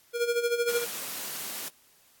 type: tone with tremolo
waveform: square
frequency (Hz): 474.9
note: A#4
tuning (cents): +32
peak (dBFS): -23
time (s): 0.13-0.86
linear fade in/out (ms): 50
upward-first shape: sine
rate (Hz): 13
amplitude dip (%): 70
type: high-pass noise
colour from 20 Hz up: white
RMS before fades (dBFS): -36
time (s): 0.68-1.69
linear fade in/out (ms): 10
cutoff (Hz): 140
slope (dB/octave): 48
effects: white hiss -61 dBFS RMS until 2.2 s + AAC 64 kbps